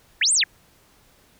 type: linear two-way sweep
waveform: sine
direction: up then down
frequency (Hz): 1453 to 9140 to 1453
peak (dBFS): -16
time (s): 0.21-0.44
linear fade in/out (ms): 5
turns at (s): 0.33
effects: pink hiss -57 dBFS RMS until 1.39 s